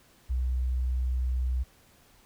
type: tone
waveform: sine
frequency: 63 Hz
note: B1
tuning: 35 cents sharp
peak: -25 dBFS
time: 0.29-1.64 s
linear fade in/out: 20 ms
effects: pink hiss -60 dBFS RMS until 2.25 s